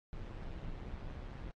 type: noise with amplitude modulation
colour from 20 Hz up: brown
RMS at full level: -41 dBFS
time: 0.13-1.51 s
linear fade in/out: 0 ms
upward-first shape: sine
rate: 130 Hz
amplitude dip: 60%
effects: low-pass 4000 Hz 12 dB/octave + AAC 32 kbps